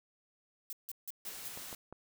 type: noise bursts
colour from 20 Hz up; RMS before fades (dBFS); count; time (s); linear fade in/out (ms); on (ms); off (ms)
violet; -42; 5; 0.7-1.48; 0; 28; 160
type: noise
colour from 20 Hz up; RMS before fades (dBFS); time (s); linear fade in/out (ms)
white; -46; 1.25-1.75; 2
type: clicks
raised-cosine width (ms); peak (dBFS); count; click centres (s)
1; -33; 3; 1.575 / 1.728 / 1.926
effects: none